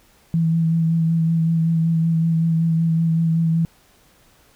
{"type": "tone with vibrato", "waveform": "sine", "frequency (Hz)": 164, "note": "E3", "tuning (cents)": -9, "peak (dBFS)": -15, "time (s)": [0.34, 3.65], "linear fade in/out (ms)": 0, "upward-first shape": "sine", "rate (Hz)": 5.3, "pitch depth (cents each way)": 21, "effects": ["pink hiss -55 dBFS RMS until 4.55 s"]}